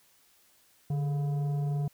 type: tone with frequency modulation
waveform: sine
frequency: 146.3 Hz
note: D3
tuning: 6 cents flat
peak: -25 dBFS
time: 0.9-1.88 s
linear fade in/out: 5 ms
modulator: 562 Hz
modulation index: 0.25
effects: tanh soft clip ceiling -25 dBFS + white hiss -64 dBFS RMS until 1.93 s